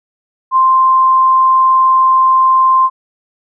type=tone; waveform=sine; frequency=1046.5 Hz; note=C6; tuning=in tune; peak=-6 dBFS; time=0.51-2.9 s; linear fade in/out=50 ms; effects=none